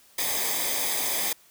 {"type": "noise with comb filter", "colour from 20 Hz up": "white", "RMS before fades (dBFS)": -27, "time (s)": [0.18, 1.33], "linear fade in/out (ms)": 5, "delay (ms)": 0.71, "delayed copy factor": -0.7, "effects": ["white hiss -57 dBFS RMS until 1.5 s"]}